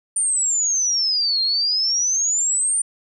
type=exponential two-way sweep; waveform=sine; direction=down then up; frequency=9150 to 4176 to 9150 Hz; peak=-17 dBFS; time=0.16-2.82 s; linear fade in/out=5 ms; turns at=1.42 s; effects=none